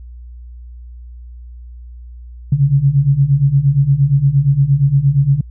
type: beating tone pair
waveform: sine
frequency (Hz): 134.1 / 142.7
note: C3 / D3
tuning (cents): +43 / -49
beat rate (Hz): 8.6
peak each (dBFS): -14 / -11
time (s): 2.52-5.41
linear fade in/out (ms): 5
effects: added 60 Hz sine -31 dBFS peak until 5.5 s